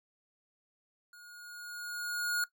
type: tone with level ramp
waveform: square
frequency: 1438 Hz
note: F#6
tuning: 50 cents flat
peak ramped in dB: -52 to -28 dBFS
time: 1.13-2.44 s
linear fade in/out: 2 ms
effects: noise-tail reverb RT60 0.1 s tail -17 dB re dry